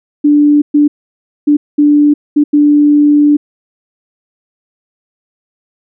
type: tone bursts at uneven times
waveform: sine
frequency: 293.7 Hz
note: D4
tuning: in tune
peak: -4 dBFS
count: 6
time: 0.24-0.62 / 0.74-0.88 / 1.47-1.57 / 1.78-2.14 / 2.36-2.44 / 2.53-3.37 s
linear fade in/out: 10 ms
effects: none